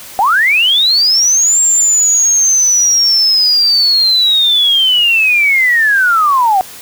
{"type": "linear two-way sweep", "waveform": "sine", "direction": "up then down", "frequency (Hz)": [730, 7460, 730], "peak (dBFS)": -7, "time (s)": [0.19, 6.61], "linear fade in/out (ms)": 0, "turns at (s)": 1.6, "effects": ["white hiss -32 dBFS RMS until 6.81 s"]}